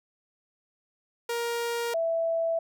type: tone pair in turn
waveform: sawtooth / sine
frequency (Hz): 470.1 / 661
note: A#4 / E5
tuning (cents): +15 / +5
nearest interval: tritone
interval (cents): 590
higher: second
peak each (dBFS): -24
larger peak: neither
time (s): 1.29-1.94 / 1.94-2.59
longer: neither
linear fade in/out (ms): 5
effects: none